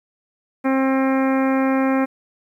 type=harmonic tone; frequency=266.2 Hz; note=C4; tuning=30 cents sharp; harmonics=1 / 2 / 3 / 4 / 5 / 6 / 7 / 8 / 9; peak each=-17 / -23 / -27 / -29 / -31 / -33 / -34 / -35 / -36 dBFS; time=0.64-2.06 s; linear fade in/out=20 ms; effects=9-bit